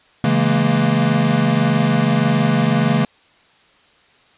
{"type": "chord", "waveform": "square", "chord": "A# half-diminished seventh", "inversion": "first", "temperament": "equal with one note detuned", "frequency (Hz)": [138.59, 164.81, 211.4, 233.1], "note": ["C#3", "E3", "G#3", "A#3"], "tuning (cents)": [0, 0, 31, 0], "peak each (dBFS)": -20, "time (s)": [0.24, 3.05], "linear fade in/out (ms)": 2, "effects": ["white hiss -53 dBFS RMS until 4.37 s", "resampled to 8000 Hz"]}